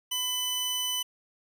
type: tone pair together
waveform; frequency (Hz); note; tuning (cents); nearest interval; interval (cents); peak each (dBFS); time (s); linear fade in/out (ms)
sawtooth; 1007.2 / 3000; B5 / F#7; +34 / +23; octave + perfect fifth; 1889; -37 / -25; 0.11-1.03; 10
effects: none